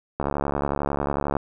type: click train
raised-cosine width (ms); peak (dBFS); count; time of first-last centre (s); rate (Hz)
1; -10; 84; 0.2-1.367; 71.1
effects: none